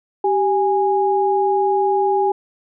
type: tone pair together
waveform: sine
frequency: 389.4 / 825.1 Hz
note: G4 / G#5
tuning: -12 / -12 cents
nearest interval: octave + minor second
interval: 1300 cents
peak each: -17 dBFS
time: 0.24-2.32 s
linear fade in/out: 5 ms
effects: none